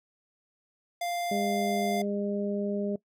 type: tone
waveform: square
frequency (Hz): 697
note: F5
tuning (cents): -4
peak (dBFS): -30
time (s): 1.01-2.02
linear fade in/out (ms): 5
type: harmonic tone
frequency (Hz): 203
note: G#3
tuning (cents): -39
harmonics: 1 / 2 / 3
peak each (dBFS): -30 / -33 / -35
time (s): 1.31-2.96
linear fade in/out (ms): 5
effects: noise-tail reverb RT60 0.1 s tail -20 dB re dry